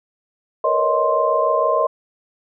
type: tone cluster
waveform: sine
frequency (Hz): 461.8 / 488.3 / 565 / 629 / 1049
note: A#4 / B4 / C#5 / D#5 / C6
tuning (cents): -16 / -20 / +33 / +19 / +4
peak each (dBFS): -25 / -25 / -22 / -19 / -19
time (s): 0.64-1.87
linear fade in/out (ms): 5
effects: none